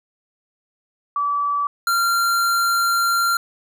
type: tone pair in turn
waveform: sine / square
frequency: 1152 / 1380.4 Hz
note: D6 / F6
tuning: -34 / -21 cents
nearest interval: minor third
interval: 313 cents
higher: second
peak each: -18 / -17 dBFS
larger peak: second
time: 1.16-1.67 / 1.87-3.37 s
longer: second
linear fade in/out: 2 ms
effects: none